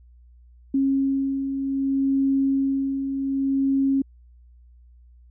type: beating tone pair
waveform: sine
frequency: 271.3 / 271.94 Hz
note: C#4 / C#4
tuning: -37 / -33 cents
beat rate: 0.64 Hz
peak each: -29 / -20 dBFS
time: 0.74-4.02 s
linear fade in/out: 5 ms
effects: added 60 Hz sine -48 dBFS peak until 5.3 s